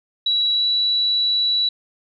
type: tone with pitch glide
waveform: sine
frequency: 3907 to 3932 Hz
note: B7 to B7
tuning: -19 to -8 cents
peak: -16 dBFS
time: 0.26-1.69 s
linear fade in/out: 5 ms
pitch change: +11 cents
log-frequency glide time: 0.52-0.65 s
effects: none